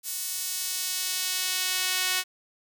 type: tone with high-pass filter sweep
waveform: sawtooth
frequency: 369.3 Hz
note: F#4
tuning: 3 cents flat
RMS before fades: -29 dBFS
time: 0.03-2.24 s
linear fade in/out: 50 ms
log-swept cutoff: 7900 to 2200 Hz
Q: 0.75
effects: none